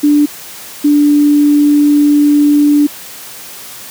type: tone pair in turn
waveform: sine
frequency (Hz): 293.7 / 292.6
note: D4 / D4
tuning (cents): 0 / -6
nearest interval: unison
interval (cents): 6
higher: first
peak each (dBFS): -5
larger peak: neither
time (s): 0.03-0.26 / 0.84-2.87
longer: second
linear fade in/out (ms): 10
effects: white hiss -30 dBFS RMS until 3.9 s + high-pass 100 Hz 12 dB/octave